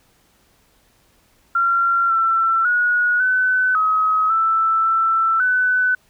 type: tone with pitch steps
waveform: sine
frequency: 1374 / 1342 / 1455 / 1509 / 1273 / 1324 / 1332 / 1501 Hz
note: F6 / E6 / F#6 / F#6 / D#6 / E6 / E6 / F#6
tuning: -29 / +31 / -29 / +34 / +39 / +7 / +18 / +24 cents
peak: -14 dBFS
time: 1.55-5.95 s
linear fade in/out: 5 ms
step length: 550 ms
effects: pink hiss -58 dBFS RMS until 6.09 s